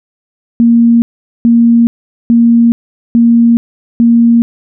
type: tone bursts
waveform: sine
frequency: 233.6 Hz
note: A#3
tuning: 4 cents sharp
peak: -3 dBFS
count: 5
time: 0.6-4.42 s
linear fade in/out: 0 ms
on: 420 ms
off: 430 ms
effects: none